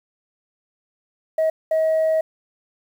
sine tone bursts at uneven times, 637 Hz, D#5, 41 cents sharp, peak -14 dBFS, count 2, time 1.38-1.5 / 1.71-2.21 s, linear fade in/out 5 ms, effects tanh soft clip ceiling -14 dBFS + 8-bit

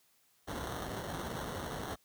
pink noise with sample-and-hold, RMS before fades -39 dBFS, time 0.47-1.96 s, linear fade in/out 20 ms, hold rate 2450 Hz, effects white hiss -70 dBFS RMS until 2.04 s + high-pass 60 Hz 12 dB/octave

